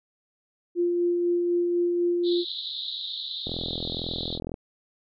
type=tone with tremolo; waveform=sine; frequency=348.7 Hz; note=F4; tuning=3 cents flat; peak=-20 dBFS; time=0.75-2.45 s; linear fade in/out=50 ms; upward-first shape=sine; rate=4 Hz; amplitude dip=25%
type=band-pass noise; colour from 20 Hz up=white; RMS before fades=-34 dBFS; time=2.23-4.4 s; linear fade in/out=50 ms; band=3500 to 4100 Hz; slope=96 dB/octave
type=click train; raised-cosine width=2 ms; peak=-20 dBFS; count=46; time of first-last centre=3.47-4.541 s; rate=42 Hz
effects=none